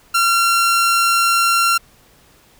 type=tone; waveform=sawtooth; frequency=1370 Hz; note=F6; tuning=34 cents flat; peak=-9 dBFS; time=0.14-1.78 s; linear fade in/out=10 ms; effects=pink hiss -51 dBFS RMS until 2.59 s